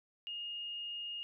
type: tone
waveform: sine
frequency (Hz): 2847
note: F7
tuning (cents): +33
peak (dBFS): -39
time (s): 0.27-1.23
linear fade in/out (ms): 0
effects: none